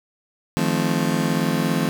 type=chord; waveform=35% pulse; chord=F dominant seventh; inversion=third; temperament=just; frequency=157.15 / 174.61 / 218.3 / 261.9 Hz; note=Eb3 / F3 / A3 / C4; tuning=+18 / 0 / -13 / +2 cents; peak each=-23 dBFS; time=0.57-1.89 s; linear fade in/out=0 ms; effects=none